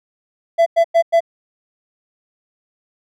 triangle tone bursts, 670 Hz, E5, 28 cents sharp, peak -7 dBFS, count 4, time 0.58-1.206 s, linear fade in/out 20 ms, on 83 ms, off 98 ms, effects none

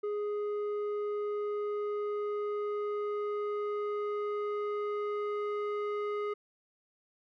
square tone with low-pass filter sweep, 415.3 Hz, G#4, in tune, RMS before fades -34 dBFS, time 0.03-6.34 s, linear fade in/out 10 ms, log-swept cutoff 870 to 1600 Hz, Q 1.3, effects none

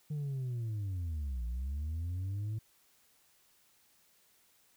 sine linear two-way sweep, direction down then up, 152.4 to 57 to 111 Hz, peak -31 dBFS, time 0.1-2.59 s, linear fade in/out 10 ms, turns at 1.45 s, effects tanh soft clip ceiling -33 dBFS + white hiss -68 dBFS RMS until 4.76 s

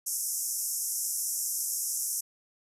white band-pass noise, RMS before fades -32 dBFS, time 0.06-2.21 s, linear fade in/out 10 ms, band 5400 to 13000 Hz, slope 96 dB/octave, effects none

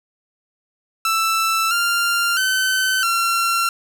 sawtooth tone with pitch steps, 1326 / 1392 / 1526 / 1365 Hz, E6 / F6 / G6 / F6, +10 / -6 / -47 / -40 cents, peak -13 dBFS, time 1.05-3.69 s, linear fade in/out 2 ms, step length 660 ms, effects none

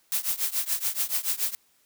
blue noise with tremolo, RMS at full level -24 dBFS, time 0.12-1.55 s, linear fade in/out 0 ms, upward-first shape triangle, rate 7 Hz, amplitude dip 95%, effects white hiss -65 dBFS RMS until 1.85 s + high-pass 60 Hz 12 dB/octave

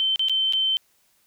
sine tone with dropouts, 3092 Hz, G7, 24 cents flat, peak -19 dBFS, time 0-0.77 s, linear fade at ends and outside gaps 0 ms, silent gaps 0.159-0.194 / 0.285-0.296 / 0.525-0.534 s, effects white hiss -64 dBFS RMS until 1.26 s

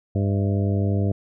harmonic tone with a mistuned harmonic, 99.7 Hz, G2, 30 cents sharp, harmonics 1 / 2 / 3 / 4 / 5 / 6 / 7, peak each -20 / -26 / -30 / -32 / -34 / -36 / -37 dBFS, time 0.15-1.12 s, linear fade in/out 5 ms, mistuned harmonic 7, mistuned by -71 cents, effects none

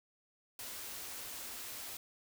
white band-stop noise, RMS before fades -45 dBFS, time 0.59-1.97 s, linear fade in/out 2 ms, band 130 to 200 Hz, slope 96 dB/octave, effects none

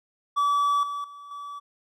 triangle tone with level steps, 1149 Hz, D6, 38 cents flat, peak -18 / -27 / -39 / -33 dBFS, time 0.36-1.6 s, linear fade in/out 20 ms, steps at 0.83 / 1.04 / 1.31 s, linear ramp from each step 2 ms, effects none

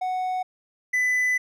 triangle tone pair in turn, 740 / 1999.7 Hz, F#5 / B6, 0 / +21 cents, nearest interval octave + perfect fourth, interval 1721 cents, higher second, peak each -22 / -18 dBFS, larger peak second, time 0.01-0.43 / 0.93-1.38 s, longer second, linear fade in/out 10 ms, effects none

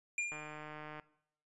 square tone with exponential decay, 2403 Hz, D7, 39 cents sharp, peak -32 dBFS, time 0.18-0.74 s, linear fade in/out 2 ms, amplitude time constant 120 ms
click train, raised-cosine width 0.5 ms, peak -32 dBFS, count 104, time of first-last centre 0.32-0.998 s, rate 152 Hz
effects noise-tail reverb RT60 0.7 s tail -19 dB re dry + resampled to 24000 Hz

